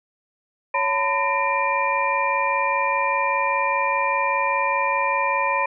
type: tone cluster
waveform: sine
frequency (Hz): 558 / 902 / 1007 / 1833 / 2382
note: C#5 / A5 / B5 / A#6 / D7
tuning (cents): +11 / +43 / +33 / -30 / +24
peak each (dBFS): -27 / -26 / -22 / -30 / -25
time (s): 0.74-5.66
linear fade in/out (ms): 5
effects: none